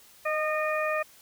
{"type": "harmonic tone with a mistuned harmonic", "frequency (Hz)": 612, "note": "D#5", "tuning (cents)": -29, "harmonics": [1, 2, 3, 4], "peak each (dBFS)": [-28, -31, -33, -34], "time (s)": [0.25, 1.03], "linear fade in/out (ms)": 10, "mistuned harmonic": 1, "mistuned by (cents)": 20, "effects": ["white hiss -55 dBFS RMS until 1.21 s"]}